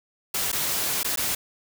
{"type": "noise with dropouts", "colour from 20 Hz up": "white", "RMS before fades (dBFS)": -26, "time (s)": [0.34, 1.35], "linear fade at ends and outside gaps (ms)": 5, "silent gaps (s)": [[0.518, 0.527], [1.032, 1.045], [1.16, 1.173]], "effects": []}